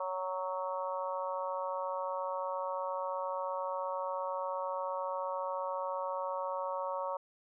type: harmonic tone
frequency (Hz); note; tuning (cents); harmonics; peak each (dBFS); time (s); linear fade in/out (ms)
185.7; F#3; +7; 3 / 4 / 5 / 6 / 7; -37 / -47 / -38 / -40 / -47; 0-7.17; 5
effects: none